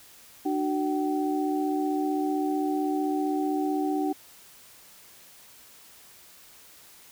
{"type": "tone cluster", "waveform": "sine", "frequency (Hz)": [299.3, 374.9, 763], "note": ["D4", "F#4", "G5"], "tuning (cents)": [33, 23, -47], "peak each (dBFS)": [-26, -31, -31], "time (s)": [0.45, 4.13], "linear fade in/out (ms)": 10, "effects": ["white hiss -52 dBFS RMS until 7.11 s"]}